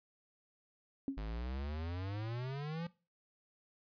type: tone with exponential decay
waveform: sine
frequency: 272.5 Hz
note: C#4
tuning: 29 cents flat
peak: -30 dBFS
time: 1.08-1.24 s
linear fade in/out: 1 ms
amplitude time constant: 34 ms
type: exponential sweep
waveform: square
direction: up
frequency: 50.3 to 174.4 Hz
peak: -39 dBFS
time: 1.17-2.87 s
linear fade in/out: 5 ms
effects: noise-tail reverb RT60 0.3 s tail -19 dB re dry + resampled to 11025 Hz